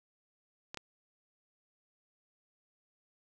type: clicks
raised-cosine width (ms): 0.2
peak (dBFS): -23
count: 2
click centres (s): 0.745 / 0.773
effects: none